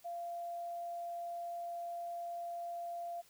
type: tone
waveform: sine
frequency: 690 Hz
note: F5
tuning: 21 cents flat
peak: -39 dBFS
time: 0.04-3.22 s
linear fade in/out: 20 ms
effects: white hiss -65 dBFS RMS until 3.29 s